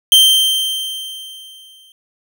45% pulse tone with exponential decay, 3136 Hz, G7, in tune, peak -4 dBFS, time 0.12-1.92 s, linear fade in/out 1 ms, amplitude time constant 390 ms, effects none

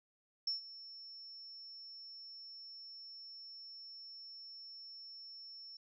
sine tone with ADSR envelope, 5400 Hz, E8, 41 cents sharp, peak -32 dBFS, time 0.47-5.77 s, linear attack 4 ms, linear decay 130 ms, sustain -17 dB, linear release 4 ms, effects none

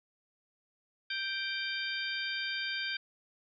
harmonic tone with a mistuned harmonic, 784 Hz, G5, in tune, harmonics 2 / 3 / 4 / 5 / 6, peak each -37 / -39 / -40 / -41 / -42 dBFS, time 1.1-2.97 s, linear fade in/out 5 ms, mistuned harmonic 5, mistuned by -120 cents, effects none

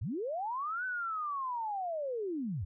sine linear two-way sweep, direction up then down, 73.2 to 1527 to 73.2 Hz, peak -33 dBFS, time 0.01-2.65 s, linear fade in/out 10 ms, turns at 0.85 s, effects none

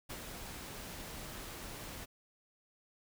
pink noise with ADSR envelope, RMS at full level -43 dBFS, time 0.09-2.06 s, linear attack 14 ms, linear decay 72 ms, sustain -3 dB, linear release 24 ms, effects none

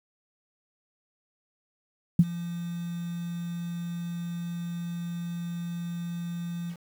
sine tone with ADSR envelope, 171.6 Hz, F3, 30 cents flat, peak -11 dBFS, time 2.19-6.77 s, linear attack 4 ms, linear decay 43 ms, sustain -20 dB, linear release 73 ms, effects 8-bit

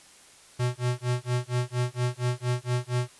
square tone with tremolo, 123.47 Hz, B2, in tune, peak -23 dBFS, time 0.59-3.1 s, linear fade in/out 10 ms, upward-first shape sine, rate 4.3 Hz, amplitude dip 100%, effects white hiss -53 dBFS RMS until 3.19 s + resampled to 24000 Hz

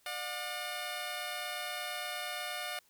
10% pulse tone pair together, 597 / 722.1 Hz, D5 / F#5, +28 / -42 cents, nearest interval minor third, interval 330 cents, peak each -33 / -30 dBFS, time 0.06-2.79 s, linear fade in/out 2 ms, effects white hiss -68 dBFS RMS until 2.89 s

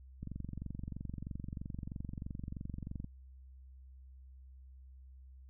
click train, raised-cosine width 5 ms, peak -29 dBFS, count 66, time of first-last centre 0.23-3.044 s, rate 23.1 Hz, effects added 65 Hz sine -52 dBFS peak until 5.49 s

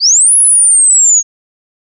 sine linear two-way sweep, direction up then down, 4375 to 10548 to 6540 Hz, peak -4 dBFS, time 0-1.23 s, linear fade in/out 50 ms, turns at 0.36 s, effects none

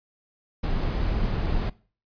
brown noise, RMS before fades -25 dBFS, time 0.63-1.7 s, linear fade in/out 10 ms, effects noise-tail reverb RT60 0.4 s tail -21 dB re dry + resampled to 11025 Hz

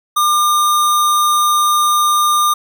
sine tone with sample-and-hold, 1198 Hz, D6, 34 cents sharp, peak -10 dBFS, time 0.16-2.54 s, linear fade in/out 10 ms, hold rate 4900 Hz, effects none

